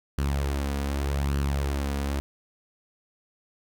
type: tone with flanger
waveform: sawtooth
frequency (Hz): 70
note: C#2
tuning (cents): +18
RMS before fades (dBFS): -27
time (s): 0.18-2.2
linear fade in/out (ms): 0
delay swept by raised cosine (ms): 0.67 to 4.17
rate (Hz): 0.84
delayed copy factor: +0.5
effects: none